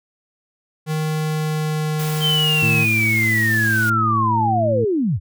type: tone with pitch glide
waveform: square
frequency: 155.56 to 154.04 Hz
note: D#3 to D#3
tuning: 0 to -17 cents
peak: -20 dBFS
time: 0.86-2.87 s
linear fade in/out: 50 ms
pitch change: -17 cents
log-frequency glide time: 1.03-1.93 s
type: noise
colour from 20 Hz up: white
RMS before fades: -32 dBFS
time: 1.99-3.9 s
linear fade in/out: 5 ms
type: linear sweep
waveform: sine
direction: down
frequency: 3149 to 69.3 Hz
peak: -16 dBFS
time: 2.2-5.2 s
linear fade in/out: 50 ms
type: harmonic tone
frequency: 111 Hz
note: A2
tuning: 16 cents sharp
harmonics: 1 / 2 / 3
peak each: -21 / -25 / -29 dBFS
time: 2.62-4.85 s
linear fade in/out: 10 ms
effects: none